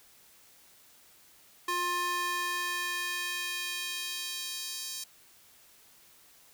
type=tone with high-pass filter sweep; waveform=square; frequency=353.5 Hz; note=F4; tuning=21 cents sharp; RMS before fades=-34 dBFS; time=1.68-5.04 s; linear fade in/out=5 ms; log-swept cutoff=850 to 5200 Hz; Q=1.3; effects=white hiss -59 dBFS RMS until 6.53 s